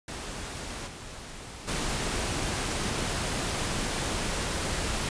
pink noise with level steps, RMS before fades -37 / -42 / -30 dBFS, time 0.08-5.09 s, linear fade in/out 2 ms, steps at 0.86 / 1.67 s, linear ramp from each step 20 ms, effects resampled to 22050 Hz

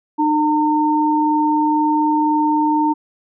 sine tone pair together, 304 / 911 Hz, D#4 / A#5, -40 / -40 cents, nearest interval octave + perfect fifth, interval 1900 cents, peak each -16 dBFS, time 0.18-2.94 s, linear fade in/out 20 ms, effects none

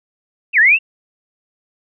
sine linear two-way sweep, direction down then up, 2800 to 1661.2 to 2800 Hz, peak -7 dBFS, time 0.53-0.79 s, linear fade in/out 50 ms, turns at 0.59 s, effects none

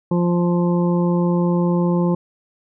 harmonic tone, 174.61 Hz, F3, in tune, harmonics 1 / 2 / 3 / 5 / 6, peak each -16 / -22 / -26 / -30 / -32 dBFS, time 0.11-2.15 s, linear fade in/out 5 ms, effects none

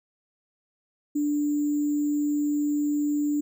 sine tone with sample-and-hold, 293.7 Hz, D4, in tune, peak -22 dBFS, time 1.15-3.41 s, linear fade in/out 10 ms, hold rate 7350 Hz, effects none

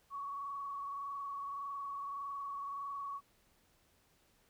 sine tone with frequency modulation, 1119 Hz, C#6, 16 cents sharp, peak -39 dBFS, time 0.1-3.21 s, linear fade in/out 50 ms, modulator 21.7 Hz, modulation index 0.91, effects pink hiss -71 dBFS RMS until 4.49 s

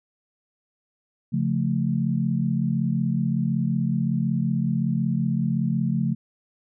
sine chord, Db augmented, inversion none, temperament equal, 138.59 / 174.61 / 220 Hz, Db3 / F3 / A3, 0 / 0 / 0 cents, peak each -25 dBFS, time 1.32-6.15 s, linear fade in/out 20 ms, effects none

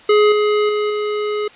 square tone with level steps, 420 Hz, G#4, 19 cents sharp, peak -10 / -14 / -17 / -19 dBFS, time 0.09-1.48 s, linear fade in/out 5 ms, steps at 0.32 / 0.69 / 0.9 s, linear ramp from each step 2 ms, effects white hiss -43 dBFS RMS until 1.55 s + resampled to 8000 Hz

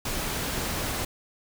pink noise, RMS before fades -30 dBFS, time 0.05-1.05 s, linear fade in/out 5 ms, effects none

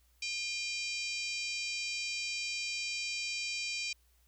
harmonic tone with a mistuned harmonic, 784 Hz, G5, in tune, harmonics 3 / 4 / 5 / 6 / 7 / 8 / 9 / 10, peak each -37 / -46 / -46 / -42 / -43 / -48 / -48 / -51 dBFS, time 0.22-3.93 s, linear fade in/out 5 ms, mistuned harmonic 3, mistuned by +48 cents, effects added 60 Hz sine -66 dBFS peak until 4.27 s + white hiss -72 dBFS RMS until 4.27 s

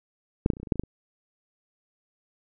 clicks, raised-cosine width 3 ms, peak -7 / -7 / -23 / -28 / -29 / -23 / -26 / -7 / -25 / -10 / -28 dBFS, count 11, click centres 0.461 / 0.502 / 0.535 / 0.569 / 0.6 / 0.631 / 0.672 / 0.722 / 0.757 / 0.796 / 0.836 s, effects none

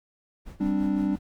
brown noise with tremolo, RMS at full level -40 dBFS, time 0.45-1.19 s, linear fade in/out 20 ms, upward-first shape sine, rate 5.8 Hz, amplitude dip 80%
triangle chord, G suspended fourth, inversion none, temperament equal, 196 / 261.6 / 293.7 Hz, G3 / C4 / D4, 0 / 0 / 0 cents, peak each -24 / -28 / -24 dBFS, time 0.6-1.16 s, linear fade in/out 10 ms
effects none

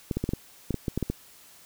clicks, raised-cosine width 3 ms, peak -14 dBFS, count 11, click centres 0.112 / 0.17 / 0.24 / 0.291 / 0.335 / 0.707 / 0.743 / 0.882 / 0.976 / 1.027 / 1.1 s, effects white hiss -53 dBFS RMS until 1.65 s

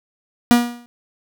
45% pulse tone with exponential decay, 240 Hz, B3, 49 cents flat, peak -6 dBFS, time 0.51-0.86 s, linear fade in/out 0 ms, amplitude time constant 75 ms, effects none

